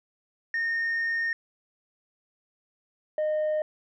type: tone pair in turn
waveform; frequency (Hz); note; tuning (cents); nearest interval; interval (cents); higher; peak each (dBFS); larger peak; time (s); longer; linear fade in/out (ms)
sine; 1836 / 614.1; A#6 / D#5; -27 / -23; octave + perfect fifth; 1896; first; -23 / -21; second; 0.54-1.33 / 3.18-3.62; first; 2
effects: tanh soft clip ceiling -23 dBFS